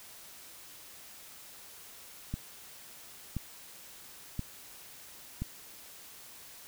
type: click train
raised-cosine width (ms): 5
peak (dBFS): -21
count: 4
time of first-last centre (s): 2.34-5.42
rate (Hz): 0.974
effects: white hiss -51 dBFS RMS until 6.67 s